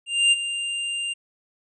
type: tone with ADSR envelope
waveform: square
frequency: 2794 Hz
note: F7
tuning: in tune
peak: -14 dBFS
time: 0.06-1.14 s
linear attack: 260 ms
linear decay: 27 ms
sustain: -12 dB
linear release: 17 ms
effects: resampled to 24000 Hz